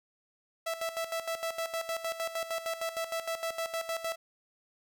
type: tone with tremolo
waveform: sawtooth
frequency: 659.3 Hz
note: E5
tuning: in tune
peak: -27 dBFS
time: 0.66-4.16 s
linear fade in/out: 10 ms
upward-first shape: square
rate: 6.5 Hz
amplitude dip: 70%
effects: none